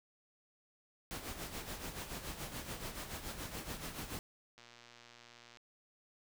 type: noise with tremolo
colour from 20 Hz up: pink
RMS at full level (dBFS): -42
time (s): 1.11-4.19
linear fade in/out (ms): 0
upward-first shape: sine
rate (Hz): 7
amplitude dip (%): 60
type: click train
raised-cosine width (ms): 0.2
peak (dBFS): -39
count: 119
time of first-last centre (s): 4.58-5.572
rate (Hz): 119
effects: none